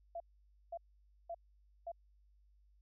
sine tone bursts, 679 Hz, F5, 49 cents flat, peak -40 dBFS, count 4, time 0.15-1.918 s, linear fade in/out 5 ms, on 52 ms, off 520 ms, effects added 50 Hz sine -65 dBFS peak until 2.81 s

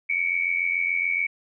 sine tone pair together, 2225 / 2312 Hz, C#7 / D7, +6 / -28 cents, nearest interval minor second, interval 66 cents, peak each -24 / -25 dBFS, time 0.09-1.27 s, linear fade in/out 10 ms, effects none

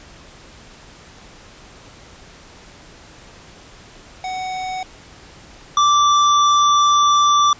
square tone pair in turn, 746 / 1170.3 Hz, F#5 / D6, +14 / -6 cents, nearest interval minor sixth, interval 780 cents, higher second, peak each -24 / -12 dBFS, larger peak second, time 4.24-4.83 / 5.77-7.53 s, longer second, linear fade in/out 2 ms, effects pink hiss -43 dBFS RMS until 7.59 s + resampled to 16000 Hz

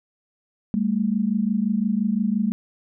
sine tone pair together, 198.5 / 224.3 Hz, G3 / A3, +22 / +34 cents, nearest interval major second, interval 212 cents, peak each -22 dBFS, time 0.74-2.52 s, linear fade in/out 0 ms, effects none

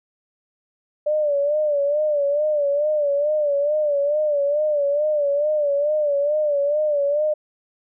sine tone with vibrato, 587.3 Hz, D5, in tune, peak -17 dBFS, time 1.06-7.34 s, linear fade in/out 10 ms, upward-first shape sine, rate 2.3 Hz, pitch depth 75 cents each way, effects none

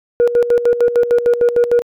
sine tone with tremolo, 478.9 Hz, A#4, 47 cents sharp, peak -6 dBFS, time 0.2-1.82 s, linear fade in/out 0 ms, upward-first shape square, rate 6.6 Hz, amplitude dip 75%, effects tanh soft clip ceiling -6 dBFS

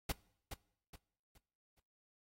pink noise with echo, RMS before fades -36 dBFS, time 0.09-0.12 s, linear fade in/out 5 ms, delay 420 ms, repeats 4, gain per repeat -9 dB, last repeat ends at 1.8 s, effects noise-tail reverb RT60 0.7 s tail -23 dB re dry + AAC 48 kbps

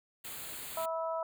white band-stop noise, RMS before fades -43 dBFS, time 0.24-0.86 s, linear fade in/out 10 ms, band 4600 to 6700 Hz, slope 96 dB/octave
harmonic tone, 326.1 Hz, E4, 19 cents flat, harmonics 2 / 3 / 4, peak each -34 / -38 / -40 dBFS, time 0.77-1.23 s, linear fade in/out 2 ms
effects none

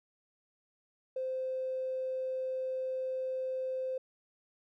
triangle tone with tanh clipping, 519 Hz, C5, 14 cents flat, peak -32 dBFS, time 1.16-3.98 s, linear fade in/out 5 ms, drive 2 dB, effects none

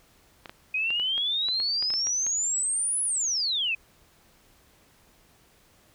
clicks, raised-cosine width 0.3 ms, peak -23 dBFS, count 12, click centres 0.458 / 0.495 / 0.905 / 0.998 / 1.179 / 1.486 / 1.601 / 1.825 / 1.904 / 1.938 / 2.07 / 2.266 s
sine exponential two-way sweep, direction up then down, 2489 to 10360 to 2489 Hz, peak -24 dBFS, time 0.74-3.75 s, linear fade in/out 5 ms, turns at 3.03 s
effects pink hiss -60 dBFS RMS until 5.94 s

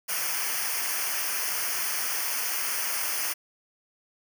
white noise with comb filter, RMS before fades -29 dBFS, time 0.08-3.34 s, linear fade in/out 20 ms, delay 0.26 ms, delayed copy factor -0.9, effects none

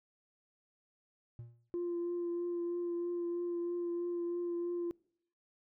triangle tone with exponential decay, 118 Hz, A#2, 22 cents sharp, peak -39 dBFS, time 1.39-1.7 s, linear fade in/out 0 ms, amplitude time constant 67 ms
sine tone with vibrato, 346.8 Hz, F4, 12 cents flat, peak -32 dBFS, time 1.74-4.91 s, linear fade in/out 0 ms, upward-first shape triangle, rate 3.1 Hz, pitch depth 18 cents each way
effects noise-tail reverb RT60 0.7 s tail -26 dB re dry + tanh soft clip ceiling -31 dBFS

